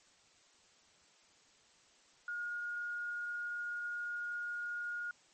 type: tone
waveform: sine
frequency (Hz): 1431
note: F6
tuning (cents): +42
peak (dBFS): -37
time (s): 2.28-5.11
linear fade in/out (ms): 2
effects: white hiss -66 dBFS RMS until 5.33 s + MP3 32 kbps